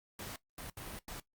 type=noise bursts at uneven times; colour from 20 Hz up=pink; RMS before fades=-45 dBFS; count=4; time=0.19-0.36 / 0.58-0.7 / 0.77-0.99 / 1.08-1.2 s; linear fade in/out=2 ms; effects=noise-tail reverb RT60 0.1 s tail -17 dB re dry + Opus 48 kbps